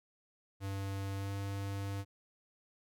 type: tone with pitch glide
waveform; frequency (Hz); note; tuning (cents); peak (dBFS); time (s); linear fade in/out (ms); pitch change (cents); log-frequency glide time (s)
square; 98 to 99.08; G2 to G2; 0 to +19; -37; 0.6-2.05; 50; +19; 1.16-1.31
effects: none